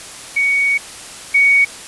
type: tone pair in turn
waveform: sine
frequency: 2239 / 2239 Hz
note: C#7 / C#7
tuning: +17 / +17 cents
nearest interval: unison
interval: 0 cents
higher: neither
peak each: -12 / -8 dBFS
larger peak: second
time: 0.36-0.78 / 1.34-1.65 s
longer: first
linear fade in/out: 10 ms
effects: white hiss -33 dBFS RMS until 1.87 s + resampled to 24000 Hz